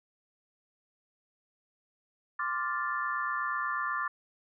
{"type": "chord", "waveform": "sine", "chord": "D minor seventh", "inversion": "third", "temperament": "equal", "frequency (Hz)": [1046.5, 1174.7, 1396.9, 1760], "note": ["C6", "D6", "F6", "A6"], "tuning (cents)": [0, 0, 0, 0], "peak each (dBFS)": [-37, -33, -37, -35], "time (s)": [2.39, 4.08], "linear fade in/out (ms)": 5, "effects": []}